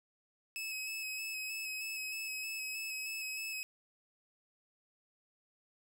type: tone with vibrato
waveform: sawtooth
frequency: 2577 Hz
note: E7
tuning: 40 cents flat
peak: -35 dBFS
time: 0.56-3.63 s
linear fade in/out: 0 ms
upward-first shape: square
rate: 3.2 Hz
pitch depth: 18 cents each way
effects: none